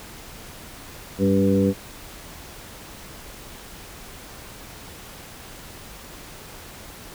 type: harmonic tone with a mistuned harmonic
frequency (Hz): 98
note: G2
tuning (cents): 0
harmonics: 1 / 2 / 3 / 4 / 5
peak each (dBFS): -25 / -19 / -23 / -26 / -23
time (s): 1.18-1.74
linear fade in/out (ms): 50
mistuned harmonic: 3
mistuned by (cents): -37
effects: pink hiss -41 dBFS RMS until 7.14 s